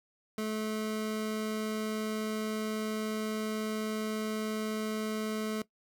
25% pulse tone, 216.4 Hz, A3, 29 cents flat, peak -28 dBFS, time 0.38-5.62 s, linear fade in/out 2 ms, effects noise-tail reverb RT60 0.1 s tail -18 dB re dry

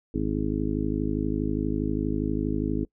harmonic tone, 52.4 Hz, G#1, 16 cents sharp, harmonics 1 / 2 / 3 / 4 / 5 / 6 / 7 / 8, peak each -32 / -35 / -33 / -34 / -29 / -30 / -40 / -35 dBFS, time 0.14-2.85 s, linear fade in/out 5 ms, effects noise-tail reverb RT60 0.1 s tail -23 dB re dry

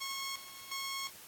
10% pulse tone with tremolo, 1091 Hz, C#6, 28 cents flat, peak -28 dBFS, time 0-1.11 s, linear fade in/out 20 ms, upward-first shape square, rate 1.4 Hz, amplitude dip 80%, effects white hiss -53 dBFS RMS until 1.27 s + AAC 64 kbps

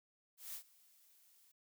blue noise with ADSR envelope, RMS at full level -45 dBFS, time 0.37-1.52 s, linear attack 170 ms, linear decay 88 ms, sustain -23 dB, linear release 11 ms, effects none

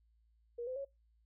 sine tone with pitch steps, 475.2 / 512.3 / 552.2 Hz, A#4 / C5 / C#5, +33 / -37 / -7 cents, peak -38 dBFS, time 0.58-0.85 s, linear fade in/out 10 ms, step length 90 ms, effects noise-tail reverb RT60 0.2 s tail -22 dB re dry + added 56 Hz sine -68 dBFS peak until 1.25 s

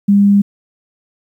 sine tone, 201.3 Hz, G3, 46 cents sharp, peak -6 dBFS, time 0.08-0.42 s, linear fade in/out 10 ms, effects 8-bit

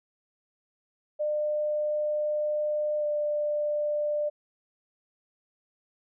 sine tone with pitch glide, 601 to 594.8 Hz, D5 to D5, +40 to +22 cents, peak -25 dBFS, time 1.19-4.3 s, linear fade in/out 20 ms, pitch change -18 cents, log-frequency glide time 2.99-3.04 s, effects none

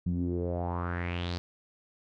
sawtooth tone with low-pass filter sweep, 87.31 Hz, F2, in tune, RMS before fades -32 dBFS, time 0.06-1.38 s, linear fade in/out 0 ms, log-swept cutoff 180 to 4800 Hz, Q 4.6, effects none

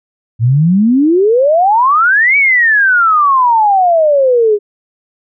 sine exponential two-way sweep, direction up then down, 109.7 to 2297 to 403.6 Hz, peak -6 dBFS, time 0.39-4.59 s, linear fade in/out 50 ms, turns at 2.37 s, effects none

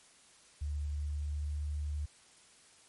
sine tone with pitch glide, 73.42 to 74.14 Hz, D2 to D2, 0 to +17 cents, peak -33 dBFS, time 0.61-2.06 s, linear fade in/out 10 ms, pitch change +17 cents, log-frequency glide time 0.81-1.65 s, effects white hiss -61 dBFS RMS until 2.88 s + MP3 48 kbps

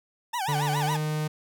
40% pulse tone with vibrato, 860 Hz, A5, 40 cents flat, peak -26 dBFS, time 0.33-0.97 s, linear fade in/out 10 ms, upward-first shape sine, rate 7.2 Hz, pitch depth 240 cents each way
45% pulse tone with pitch glide, 146.83 to 153.24 Hz, D3 to D#3, 0 to -26 cents, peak -26 dBFS, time 0.48-1.28 s, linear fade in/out 10 ms, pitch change +74 cents, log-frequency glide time 0.8-0.96 s
effects none

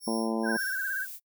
10% pulse tone with tremolo, 5480 Hz, F8, 34 cents flat, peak -31 dBFS, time 0-0.78 s, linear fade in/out 50 ms, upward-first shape sine, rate 2.1 Hz, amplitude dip 90%
harmonic tone, 112.4 Hz, A2, 37 cents sharp, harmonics 2 / 3 / 4 / 5 / 6 / 7 / 8 / 9, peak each -29 / -33 / -35 / -37 / -39 / -40 / -41 / -42 dBFS, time 0.07-0.57 s, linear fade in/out 5 ms
sine tone with vibrato, 1568 Hz, G6, in tune, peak -29 dBFS, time 0.43-1.07 s, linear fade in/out 50 ms, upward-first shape sine, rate 17 Hz, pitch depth 72 cents each way
violet noise, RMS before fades -41 dBFS, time 0.55-1.2 s, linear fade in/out 50 ms
effects noise-tail reverb RT60 0.1 s tail -24 dB re dry

